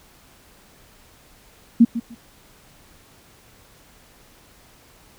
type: tone with echo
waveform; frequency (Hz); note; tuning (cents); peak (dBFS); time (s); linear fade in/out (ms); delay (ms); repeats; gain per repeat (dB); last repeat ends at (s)
sine; 233.1; A#3; 0; -7; 1.8-1.85; 10; 150; 2; -14; 2.15
effects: pink hiss -52 dBFS RMS until 5.18 s